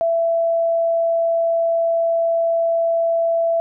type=tone; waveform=sine; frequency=667 Hz; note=E5; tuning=20 cents sharp; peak=-15 dBFS; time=0.01-3.6 s; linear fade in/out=0 ms; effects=none